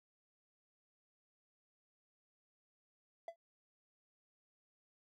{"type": "tone with exponential decay", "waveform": "triangle", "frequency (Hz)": 672, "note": "E5", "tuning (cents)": 33, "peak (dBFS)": -37, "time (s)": [3.28, 3.36], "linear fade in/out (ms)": 2, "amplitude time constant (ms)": 17, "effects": []}